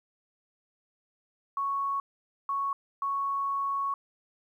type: tone bursts at uneven times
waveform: sine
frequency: 1108.7 Hz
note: C#6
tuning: in tune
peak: -27 dBFS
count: 3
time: 1.57-2 / 2.49-2.73 / 3.02-3.94 s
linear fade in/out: 2 ms
effects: 11-bit